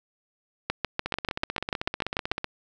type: two click trains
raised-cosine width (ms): 0.3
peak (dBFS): -9 / -13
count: 12 / 23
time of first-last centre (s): 0.7-2.315 / 1.06-2.444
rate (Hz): 6.81 / 15.9
effects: none